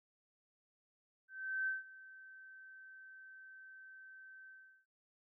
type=tone with ADSR envelope; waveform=sine; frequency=1544 Hz; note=G6; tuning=27 cents flat; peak=-33 dBFS; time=1.28-4.86 s; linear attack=390 ms; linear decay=160 ms; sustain=-20 dB; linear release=380 ms; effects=none